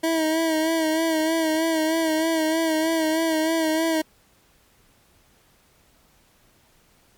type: tone with vibrato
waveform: 25% pulse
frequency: 320.6 Hz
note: E4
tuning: 48 cents flat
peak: -16 dBFS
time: 0.03-4.02 s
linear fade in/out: 10 ms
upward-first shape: sine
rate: 3.2 Hz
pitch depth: 43 cents each way
effects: pink hiss -59 dBFS RMS until 7.17 s + MP3 96 kbps